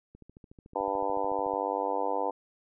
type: click train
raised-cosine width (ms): 3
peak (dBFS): -37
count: 20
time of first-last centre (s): 0.15-1.537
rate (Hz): 13.7
type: harmonic tone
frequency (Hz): 98.9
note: G2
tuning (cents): +16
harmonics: 3 / 4 / 5 / 6 / 7 / 8 / 9 / 10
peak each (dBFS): -39 / -39 / -33 / -38 / -36 / -36 / -33 / -38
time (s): 0.75-2.31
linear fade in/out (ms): 10
effects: none